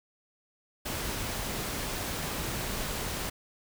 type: noise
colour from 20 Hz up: pink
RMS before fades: -34 dBFS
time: 0.85-3.3 s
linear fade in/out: 10 ms
effects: none